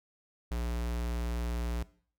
square tone, 59 Hz, A#1, 22 cents sharp, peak -32 dBFS, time 0.51-1.83 s, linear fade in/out 5 ms, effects noise-tail reverb RT60 0.5 s tail -19 dB re dry

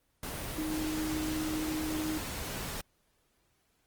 sine tone in noise, 311.1 Hz, D#4, in tune, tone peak -32 dBFS, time 0.58-2.18 s, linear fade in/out 2 ms, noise pink, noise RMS -38 dBFS, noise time 0.23-2.81 s, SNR +3 dB, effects pink hiss -73 dBFS RMS until 3.86 s + Opus 24 kbps

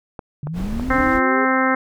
clicks, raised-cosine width 1 ms, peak -17 dBFS, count 4, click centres 0.192 / 0.471 / 0.797 / 1.004 s
sine linear sweep, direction up, 138.59 to 415.8 Hz, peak -24 dBFS, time 0.43-1.45 s, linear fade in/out 2 ms
brown noise, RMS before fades -27 dBFS, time 0.53-1.21 s, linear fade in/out 50 ms
harmonic tone, 261.6 Hz, C4, in tune, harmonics 1 / 2 / 3 / 4 / 5 / 6 / 7 / 8, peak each -20 / -23 / -25 / -24 / -22 / -24 / -25 / -27 dBFS, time 0.9-1.75 s, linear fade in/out 5 ms
effects none

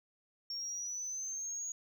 sine linear sweep, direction up, 5490 to 6720 Hz, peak -36 dBFS, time 0.5-1.72 s, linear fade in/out 2 ms, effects tanh soft clip ceiling -34 dBFS + 12-bit

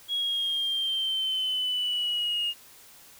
sine exponential sweep, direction down, 3322 to 2840 Hz, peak -24 dBFS, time 0.08-2.54 s, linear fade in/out 50 ms, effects tanh soft clip ceiling -22 dBFS + white hiss -52 dBFS RMS until 3.19 s

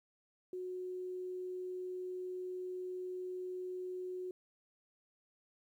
sine tone, 366.3 Hz, F#4, 17 cents flat, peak -39 dBFS, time 0.53-4.31 s, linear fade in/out 2 ms, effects 12-bit

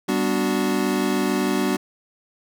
square chord, G major seventh, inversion none, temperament equal, 196 / 246.9 / 293.7 / 370 Hz, G3 / B3 / D4 / F#4, 0 / 0 / 0 / 0 cents, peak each -26 dBFS, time 0.08-1.77 s, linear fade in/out 10 ms, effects none

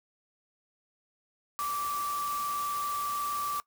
sine tone in noise, 1164 Hz, D6, 16 cents flat, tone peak -30 dBFS, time 1.59-3.6 s, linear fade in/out 0 ms, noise white, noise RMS -41 dBFS, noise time 1.59-3.6 s, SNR +8 dB, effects noise-tail reverb RT60 0.1 s tail -20 dB re dry

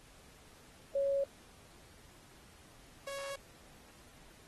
sine / sawtooth tone pair in turn, 554.4 / 554.4 Hz, C#5 / C#5, 0 / 0 cents, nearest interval unison, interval 0 cents, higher neither, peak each -29 / -36 dBFS, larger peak first, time 0.95-1.24 / 3.07-3.36 s, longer neither, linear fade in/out 5 ms, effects pink hiss -60 dBFS RMS until 4.47 s + AAC 32 kbps

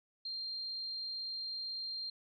sine tone, 4186 Hz, C8, in tune, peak -38 dBFS, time 0.25-2.1 s, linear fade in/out 5 ms, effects none

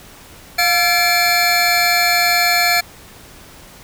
square tone cluster, 707 / 1358 / 1718 / 2333 / 4316 Hz, F5 / F6 / A6 / D7 / C#8, +21 / -49 / -42 / -12 / -47 cents, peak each -19 / -25 / -21 / -18 / -19 dBFS, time 0.58-2.81 s, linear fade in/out 10 ms, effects pink hiss -41 dBFS RMS until 3.83 s

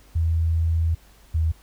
sine tone pair in turn, 82 / 80.22 Hz, E2 / E2, -9 / -47 cents, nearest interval unison, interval 38 cents, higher first, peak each -18 dBFS, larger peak neither, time 0.15-0.95 / 1.34-1.52 s, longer first, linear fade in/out 10 ms, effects added 50 Hz sine -52 dBFS peak until 1.62 s + pink hiss -55 dBFS RMS until 1.62 s

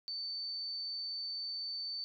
sine tone with amplitude modulation, 4542 Hz, C#8, 41 cents sharp, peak -36 dBFS, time 0.08-2.04 s, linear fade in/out 0 ms, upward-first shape sine, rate 259 Hz, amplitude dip 25%, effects none

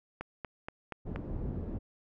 click train, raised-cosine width 0.5 ms, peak -23 dBFS, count 5, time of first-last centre 0.21-1.16 s, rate 4.21 Hz
pink low-pass noise, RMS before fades -37 dBFS, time 1.05-1.79 s, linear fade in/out 20 ms, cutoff 350 Hz, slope 12 dB/octave
effects none

